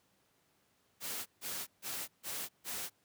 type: noise bursts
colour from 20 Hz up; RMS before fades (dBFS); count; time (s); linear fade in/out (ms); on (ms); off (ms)
white; -40; 5; 1-2.9; 50; 260; 150
effects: pink hiss -73 dBFS RMS until 3.04 s + high-pass 100 Hz 12 dB/octave